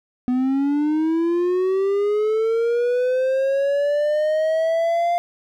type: linear sweep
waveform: triangle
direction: up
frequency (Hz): 246.9 to 698.5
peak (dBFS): -15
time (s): 0.28-5.18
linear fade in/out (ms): 0
effects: none